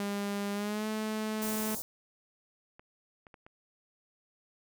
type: tone with pitch glide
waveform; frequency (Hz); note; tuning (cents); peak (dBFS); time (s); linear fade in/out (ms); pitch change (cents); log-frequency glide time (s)
sawtooth; 202 to 216.5; G#3 to A3; -48 to -28; -28; 0-1.75; 2; +120; 0.53-0.87
type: band-stop noise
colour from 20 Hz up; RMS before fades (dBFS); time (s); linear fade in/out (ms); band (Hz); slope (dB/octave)
white; -38; 1.42-1.82; 0; 1000 to 5300; 24
type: clicks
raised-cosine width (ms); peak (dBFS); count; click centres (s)
0.5; -36; 4; 2.795 / 3.268 / 3.342 / 3.465
effects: none